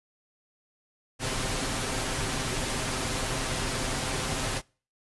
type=noise with comb filter; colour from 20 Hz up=pink; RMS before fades=-30 dBFS; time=1.19-4.62 s; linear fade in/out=50 ms; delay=7.7 ms; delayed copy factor=+0.5; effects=noise-tail reverb RT60 0.4 s tail -26 dB re dry + resampled to 24000 Hz